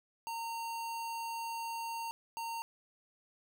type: tone bursts at uneven times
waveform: square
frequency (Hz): 919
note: A#5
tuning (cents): -25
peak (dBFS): -38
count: 2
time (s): 0.27-2.11 / 2.37-2.62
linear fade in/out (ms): 0
effects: none